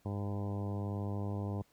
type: harmonic tone with a mistuned harmonic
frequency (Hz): 101.3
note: G#2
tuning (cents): -43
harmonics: 1 / 2 / 3 / 4 / 5 / 6 / 7 / 8 / 9 / 10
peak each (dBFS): -35 / -41 / -45 / -47 / -49 / -51 / -52 / -53 / -54 / -55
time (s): 0.05-1.62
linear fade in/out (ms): 5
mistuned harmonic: 1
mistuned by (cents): -16
effects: pink hiss -70 dBFS RMS until 1.72 s + high-pass 60 Hz 12 dB/octave